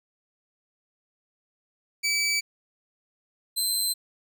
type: tone pair in turn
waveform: 20% pulse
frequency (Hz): 2300 / 4098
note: D7 / C8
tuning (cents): -37 / -37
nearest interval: minor seventh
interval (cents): 1000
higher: second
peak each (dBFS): -18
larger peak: neither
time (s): 2.03-2.41 / 3.56-3.94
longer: neither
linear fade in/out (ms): 20
effects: none